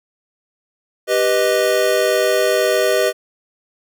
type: chord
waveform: square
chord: G augmented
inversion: none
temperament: equal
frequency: 392 / 493.9 / 622.3 Hz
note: G4 / B4 / D#5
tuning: 0 / 0 / 0 cents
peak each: -20 / -19 / -18 dBFS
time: 1.07-3.13 s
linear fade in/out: 50 ms
effects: none